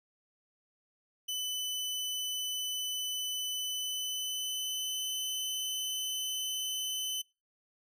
sawtooth tone with pitch glide, 3005 to 3033 Hz, F#7 to F#7, +26 to +42 cents, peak -30 dBFS, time 1.28-7.22 s, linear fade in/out 10 ms, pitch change +16 cents, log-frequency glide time 3.6-5.09 s, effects noise-tail reverb RT60 0.3 s tail -24 dB re dry

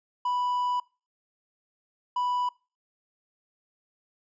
triangle tone pair in turn, 987 / 987 Hz, B5 / B5, -1 / -1 cents, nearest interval unison, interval 0 cents, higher neither, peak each -23 dBFS, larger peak neither, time 0.25-0.8 / 2.16-2.49 s, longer first, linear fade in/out 5 ms, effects noise-tail reverb RT60 0.3 s tail -22 dB re dry + resampled to 16000 Hz

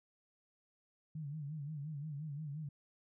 sine tone with vibrato, 148.8 Hz, D3, 23 cents sharp, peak -40 dBFS, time 1.15-2.69 s, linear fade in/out 5 ms, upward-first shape sine, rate 5.7 Hz, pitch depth 110 cents each way, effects none

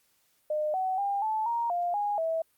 sine tone with pitch steps, 608 / 752 / 801 / 871 / 936 / 701 / 823 / 651 Hz, D#5 / F#5 / G5 / A5 / A#5 / F5 / G#5 / E5, -40 / +28 / +37 / -18 / +7 / +6 / -16 / -22 cents, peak -26 dBFS, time 0.5-2.42 s, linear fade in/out 5 ms, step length 240 ms, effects white hiss -69 dBFS RMS until 2.57 s + Opus 48 kbps

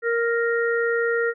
harmonic tone, 466.2 Hz, A#4, in tune, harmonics 1 / 3 / 4, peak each -21 / -26 / -27 dBFS, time 0.02-1.34 s, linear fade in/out 50 ms, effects none

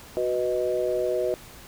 sine chord, B major, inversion second, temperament equal, 370 / 493.9 / 622.3 Hz, F#4 / B4 / D#5, 0 / 0 / 0 cents, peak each -27 dBFS, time 0.17-1.34 s, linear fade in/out 0 ms, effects pink hiss -46 dBFS RMS until 1.67 s

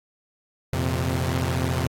sawtooth chord, F suspended fourth, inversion none, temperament equal with one note detuned, 85.91 / 116.54 / 130.81 Hz, F2 / Bb2 / C3, -28 / 0 / 0 cents, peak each -22 / -26 / -22 dBFS, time 0.73-1.87 s, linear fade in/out 0 ms, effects AAC 48 kbps

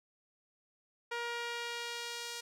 sawtooth tone with band-pass filter sweep, 473 Hz, A#4, 25 cents sharp, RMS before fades -40 dBFS, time 1.11-2.41 s, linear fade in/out 10 ms, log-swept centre 1700 to 5600 Hz, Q 0.79, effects none

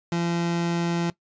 30% pulse tone, 170.7 Hz, F3, 39 cents flat, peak -20 dBFS, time 0.12-1.1 s, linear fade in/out 2 ms, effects noise-tail reverb RT60 0.1 s tail -19 dB re dry + resampled to 16000 Hz

